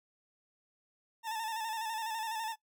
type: tone with vibrato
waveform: 40% pulse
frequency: 890 Hz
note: A5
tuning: 20 cents sharp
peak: -34 dBFS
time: 1.23-2.56 s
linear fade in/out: 50 ms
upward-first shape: square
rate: 12 Hz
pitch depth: 43 cents each way
effects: noise-tail reverb RT60 0.1 s tail -18 dB re dry